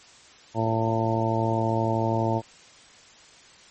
harmonic tone, 112.6 Hz, A2, 40 cents sharp, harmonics 1 / 2 / 3 / 4 / 5 / 6 / 7 / 8, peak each -26 / -30 / -29 / -34 / -31 / -30 / -36 / -29 dBFS, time 0.54-2.42 s, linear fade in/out 50 ms, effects white hiss -51 dBFS RMS until 3.7 s + MP3 32 kbps

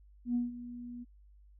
sine tone with ADSR envelope, 241.9 Hz, B3, 36 cents flat, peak -26 dBFS, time 0.25-1.05 s, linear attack 100 ms, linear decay 160 ms, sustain -15 dB, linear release 26 ms, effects tanh soft clip ceiling -22 dBFS + added 50 Hz sine -56 dBFS peak until 1.59 s

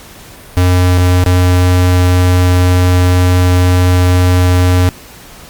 square tone with dropouts, 90.2 Hz, F#2, 44 cents flat, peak -7 dBFS, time 0.57-4.89 s, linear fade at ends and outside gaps 0 ms, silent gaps 1.24-1.262 s, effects pink hiss -35 dBFS RMS until 5.49 s + Opus 48 kbps

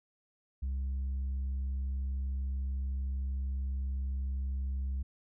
sine tone with tanh clipping, 66.6 Hz, C2, 31 cents sharp, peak -32 dBFS, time 0.62-5.03 s, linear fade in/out 10 ms, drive 2 dB, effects none

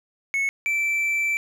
triangle tone pair in turn, 2200 / 2331 Hz, C#7 / D7, -14 / -14 cents, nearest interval minor second, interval 100 cents, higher second, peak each -19 dBFS, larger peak neither, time 0.34-0.49 / 0.66-1.37 s, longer second, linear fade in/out 0 ms, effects none

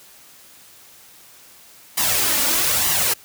white noise with flanger, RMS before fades -19 dBFS, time 1.97-3.14 s, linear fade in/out 10 ms, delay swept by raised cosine 1 to 3.5 ms, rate 1.1 Hz, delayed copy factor +0.6, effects white hiss -47 dBFS RMS until 3.24 s + high-pass 60 Hz 12 dB/octave

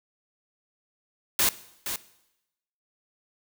white noise with echo, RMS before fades -22 dBFS, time 1.39-1.49 s, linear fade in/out 2 ms, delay 470 ms, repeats 1, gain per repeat -9 dB, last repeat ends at 1.96 s, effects noise-tail reverb RT60 0.9 s tail -18 dB re dry

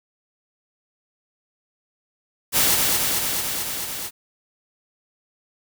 white noise with echo, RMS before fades -18 dBFS, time 2.52-2.79 s, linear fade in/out 50 ms, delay 220 ms, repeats 6, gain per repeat -2 dB, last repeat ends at 4.11 s, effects none

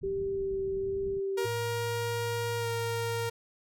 pink low-pass noise, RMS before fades -45 dBFS, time 0.01-1.2 s, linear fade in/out 10 ms, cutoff 220 Hz, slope 24 dB/octave
sine tone with vibrato, 390 Hz, G4, 9 cents flat, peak -29 dBFS, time 0.03-1.46 s, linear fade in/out 10 ms, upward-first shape sine, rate 1.2 Hz, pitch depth 10 cents each way
sawtooth tone with pitch glide, 471.8 to 465.3 Hz, A#4 to A#4, +21 to -3 cents, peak -27 dBFS, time 1.37-3.3 s, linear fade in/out 10 ms, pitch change -24 cents, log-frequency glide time 2.58-2.68 s
sine tone, 110.4 Hz, A2, 6 cents sharp, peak -35 dBFS, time 1.44-3.3 s, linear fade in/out 20 ms
effects none

